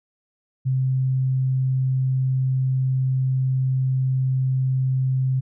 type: tone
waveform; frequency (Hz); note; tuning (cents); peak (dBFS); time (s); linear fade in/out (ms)
sine; 130.81; C3; 0; -18; 0.65-5.41; 20
effects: none